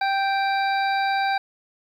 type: harmonic tone with a mistuned harmonic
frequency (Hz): 784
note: G5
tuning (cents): 0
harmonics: 1 / 2 / 3 / 5 / 6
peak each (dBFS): -21 / -27 / -31 / -35 / -37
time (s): 0.01-1.38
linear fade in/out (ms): 5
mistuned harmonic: 5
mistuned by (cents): -22
effects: 9-bit